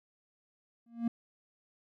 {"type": "tone with exponential growth", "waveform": "triangle", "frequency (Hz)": 233.1, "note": "A#3", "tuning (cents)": 0, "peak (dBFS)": -23, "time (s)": [0.86, 1.08], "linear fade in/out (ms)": 5, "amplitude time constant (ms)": 47, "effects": []}